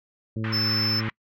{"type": "harmonic tone", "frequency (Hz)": 110.5, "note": "A2", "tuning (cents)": 8, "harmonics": [1, 2, 3, 4, 5], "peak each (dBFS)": [-28, -31, -36, -43, -45], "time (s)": [0.36, 1.09], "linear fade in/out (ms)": 5}
{"type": "band-pass noise", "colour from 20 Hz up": "pink", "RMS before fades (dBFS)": -35, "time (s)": [0.44, 1.1], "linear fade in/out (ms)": 2, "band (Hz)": [1100, 2500], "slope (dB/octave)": 24}
{"type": "tone", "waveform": "triangle", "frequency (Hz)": 5274, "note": "E8", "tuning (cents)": 0, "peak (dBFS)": -22, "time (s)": [0.52, 1.01], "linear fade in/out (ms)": 20}
{"effects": ["noise-tail reverb RT60 0.1 s tail -25 dB re dry"]}